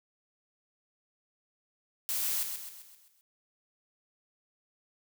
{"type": "noise with echo", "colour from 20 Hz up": "blue", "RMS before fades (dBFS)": -32, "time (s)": [2.09, 2.43], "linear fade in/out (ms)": 0, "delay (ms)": 130, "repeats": 6, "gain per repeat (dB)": -6, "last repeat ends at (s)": 3.21, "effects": []}